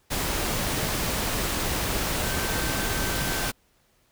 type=tone in noise; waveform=sine; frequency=1549 Hz; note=G6; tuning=21 cents flat; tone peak=-35 dBFS; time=2.22-3.51 s; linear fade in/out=20 ms; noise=pink; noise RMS=-27 dBFS; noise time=0.1-3.52 s; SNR=-11 dB; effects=pink hiss -65 dBFS RMS until 4.11 s